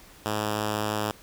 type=tone; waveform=5% pulse; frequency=106.1 Hz; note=G#2; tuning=38 cents sharp; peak=-15 dBFS; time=0.26-1.11 s; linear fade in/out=0 ms; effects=pink hiss -51 dBFS RMS until 1.22 s